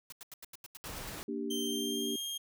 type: noise bursts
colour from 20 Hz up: white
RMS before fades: -47 dBFS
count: 10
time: 0.1-1.095 s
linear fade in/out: 2 ms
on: 23 ms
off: 85 ms
type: noise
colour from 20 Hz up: pink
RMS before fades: -43 dBFS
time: 0.84-1.23 s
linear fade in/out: 0 ms
type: chord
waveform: sine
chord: G minor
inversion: first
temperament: equal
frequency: 233.1 / 293.7 / 392 Hz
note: Bb3 / D4 / G4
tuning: 0 / 0 / 0 cents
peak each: -38 dBFS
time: 1.28-2.16 s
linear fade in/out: 5 ms
type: tone with pitch glide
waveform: sawtooth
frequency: 3136 to 3222 Hz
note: G7 to G7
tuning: 0 to +47 cents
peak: -33 dBFS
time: 1.5-2.38 s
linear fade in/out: 10 ms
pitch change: +47 cents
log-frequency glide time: 1.62-2.1 s
effects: none